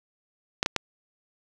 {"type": "clicks", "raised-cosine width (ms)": 0.2, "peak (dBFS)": -6, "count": 3, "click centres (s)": [0.629, 0.661, 0.763], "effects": []}